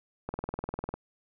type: click train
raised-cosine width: 1 ms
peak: -20 dBFS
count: 14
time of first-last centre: 0.29-0.94 s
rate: 20 Hz
effects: none